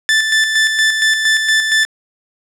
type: tone with tremolo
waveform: sawtooth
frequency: 1760 Hz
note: A6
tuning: in tune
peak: -6 dBFS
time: 0.09-1.85 s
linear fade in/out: 0 ms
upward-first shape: square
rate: 4.3 Hz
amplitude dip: 45%
effects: low-pass 8000 Hz 12 dB/octave + 8-bit